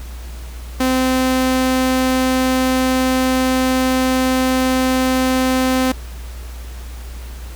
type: tone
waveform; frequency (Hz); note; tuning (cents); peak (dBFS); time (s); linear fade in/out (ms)
sawtooth; 258.4; C4; -21; -10; 0.8-5.92; 5
effects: added 60 Hz sine -28 dBFS peak until 7.55 s + pink hiss -40 dBFS RMS until 7.55 s